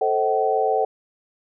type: chord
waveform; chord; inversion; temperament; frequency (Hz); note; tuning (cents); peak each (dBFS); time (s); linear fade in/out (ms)
sine; A diminished seventh; none; just; 440 / 528 / 633.6 / 760.3; A4 / C5 / Eb5 / Gb5; 0 / +16 / +31 / +47; -22 / -25 / -27 / -21; 0.01-0.85; 5
effects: none